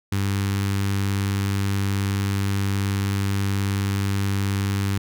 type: tone with notch filter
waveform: sawtooth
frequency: 98.8 Hz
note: G2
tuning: 14 cents sharp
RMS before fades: -23 dBFS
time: 0.12-4.98 s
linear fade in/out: 5 ms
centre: 610 Hz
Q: 0.78
effects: none